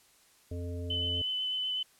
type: harmonic tone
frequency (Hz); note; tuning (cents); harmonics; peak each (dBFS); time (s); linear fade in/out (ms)
87.31; F2; 0; 1 / 3 / 5 / 7; -35 / -43 / -44 / -48; 0.51-1.22; 5
type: tone with vibrato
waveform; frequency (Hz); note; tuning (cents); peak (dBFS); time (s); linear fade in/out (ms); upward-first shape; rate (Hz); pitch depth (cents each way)
sine; 3021; F#7; +35; -30; 0.9-1.83; 5; triangle; 8.1; 17
effects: white hiss -63 dBFS RMS until 1.99 s + low-pass 12000 Hz 12 dB/octave